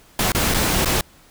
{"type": "noise with dropouts", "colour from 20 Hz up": "pink", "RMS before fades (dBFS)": -19, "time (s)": [0.19, 1.01], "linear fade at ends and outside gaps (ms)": 2, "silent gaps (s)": [[0.32, 0.348], [0.54, 0.544], [0.848, 0.857]], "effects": ["pink hiss -51 dBFS RMS until 1.3 s"]}